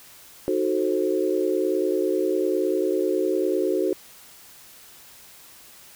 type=chord; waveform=sine; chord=D# diminished seventh; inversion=none; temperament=equal with one note detuned; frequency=311.1 / 370 / 440 / 528.1 Hz; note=D#4 / F#4 / A4 / C5; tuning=0 / 0 / 0 / +16 cents; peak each=-27 / -23 / -27 / -28 dBFS; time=0.48-3.93 s; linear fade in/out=0 ms; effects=white hiss -48 dBFS RMS until 5.95 s